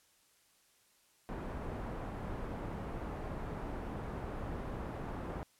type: low-pass noise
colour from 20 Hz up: pink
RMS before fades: -41 dBFS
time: 1.29-5.43 s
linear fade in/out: 0 ms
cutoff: 1100 Hz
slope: 12 dB/octave
effects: white hiss -69 dBFS RMS until 5.59 s + low-pass 12000 Hz 12 dB/octave